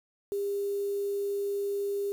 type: tone with quantisation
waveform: sine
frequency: 402 Hz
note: G4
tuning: 44 cents sharp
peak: -28 dBFS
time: 0.32-2.12 s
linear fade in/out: 0 ms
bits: 8
effects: none